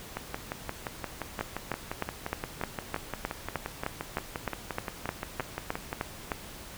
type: two click trains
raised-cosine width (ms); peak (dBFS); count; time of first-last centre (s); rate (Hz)
0.5; -17 / -14; 34 / 17; 0.17-5.929 / 1.41-6.318; 5.73 / 3.26
effects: pink hiss -45 dBFS RMS until 6.77 s